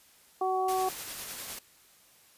harmonic tone, 375.3 Hz, F#4, 25 cents sharp, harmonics 1 / 2 / 3, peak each -31 / -28 / -35 dBFS, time 0.41-0.89 s, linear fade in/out 5 ms
white noise with tremolo, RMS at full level -38 dBFS, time 0.68-1.59 s, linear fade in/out 5 ms, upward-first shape sine, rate 9.9 Hz, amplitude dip 30%
effects white hiss -60 dBFS RMS until 2.37 s + resampled to 32000 Hz

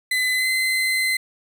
35% pulse tone with pitch glide, 2020 to 2053 Hz, B6 to C7, +39 to -33 cents, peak -17 dBFS, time 0.11-1.17 s, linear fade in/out 5 ms, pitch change +28 cents, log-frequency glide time 0.35-0.48 s, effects none

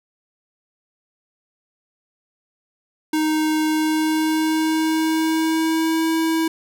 square tone with pitch glide, 311.1 to 324.1 Hz, D#4 to E4, 0 to -29 cents, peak -18 dBFS, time 3.13-6.48 s, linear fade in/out 5 ms, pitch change +71 cents, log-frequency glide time 3.68-6.1 s, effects none

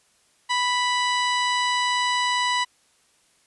harmonic tone with a mistuned harmonic, 987.8 Hz, B5, in tune, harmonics 1 / 2 / 3 / 4 / 5 / 6 / 7 / 8 / 9 / 10, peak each -23 / -26 / -29 / -30 / -36 / -40 / -46 / -38 / -47 / -46 dBFS, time 0.49-2.65 s, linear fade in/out 20 ms, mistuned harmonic 10, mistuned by -57 cents, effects white hiss -62 dBFS RMS until 3.46 s + resampled to 24000 Hz

